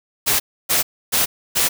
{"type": "noise bursts", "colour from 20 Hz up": "white", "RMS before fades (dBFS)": -17, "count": 4, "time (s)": [0.26, 1.69], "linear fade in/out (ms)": 20, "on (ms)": 140, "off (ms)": 290, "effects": []}